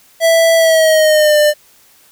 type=tone with pitch glide; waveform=square; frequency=659.3 to 597.6 Hz; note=E5 to D5; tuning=0 to +30 cents; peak=-8 dBFS; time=0.2-1.54 s; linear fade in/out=50 ms; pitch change=-170 cents; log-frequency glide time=0.56-1.37 s; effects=white hiss -48 dBFS RMS until 2.11 s